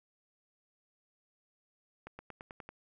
accelerating click train, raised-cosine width 0.5 ms, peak -30 dBFS, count 7, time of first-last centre 2.07-2.69 s, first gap 120 ms, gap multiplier 0.94, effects none

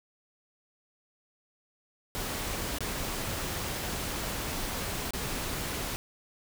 pink noise with dropouts, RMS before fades -34 dBFS, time 2.15-5.96 s, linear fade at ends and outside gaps 0 ms, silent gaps 2.785-2.806 / 5.107-5.135 s, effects none

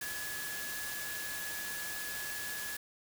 sine tone in noise, 1694 Hz, G#6, 34 cents sharp, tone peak -41 dBFS, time 0.01-2.77 s, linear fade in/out 5 ms, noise white, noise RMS -41 dBFS, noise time 0.01-2.77 s, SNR -3 dB, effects none

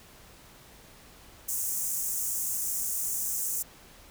pink high-pass noise, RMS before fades -31 dBFS, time 1.48-3.63 s, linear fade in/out 10 ms, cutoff 6400 Hz, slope 48 dB/octave, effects pink hiss -53 dBFS RMS until 4.1 s

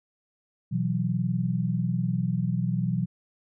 sine chord, B suspended fourth, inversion none, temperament equal, 123.47 / 164.81 / 185 Hz, B2 / E3 / F#3, 0 / 0 / 0 cents, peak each -28 dBFS, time 0.71-3.06 s, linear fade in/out 20 ms, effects none

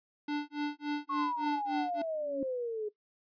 square tone with tremolo, 294 Hz, D4, 2 cents sharp, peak -30 dBFS, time 0.28-2.02 s, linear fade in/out 5 ms, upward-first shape sine, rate 3.5 Hz, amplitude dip 100%
sine exponential sweep, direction down, 1108.7 to 415.3 Hz, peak -32 dBFS, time 1.09-2.89 s, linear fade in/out 10 ms
sine tone with exponential growth, 280.3 Hz, C#4, 19 cents sharp, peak -29 dBFS, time 2.14-2.43 s, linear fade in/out 2 ms, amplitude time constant 62 ms
effects noise-tail reverb RT60 0.1 s tail -18 dB re dry + resampled to 11025 Hz

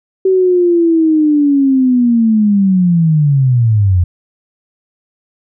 sine linear sweep, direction down, 382.2 to 85 Hz, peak -7 dBFS, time 0.25-4.04 s, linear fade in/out 5 ms, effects none

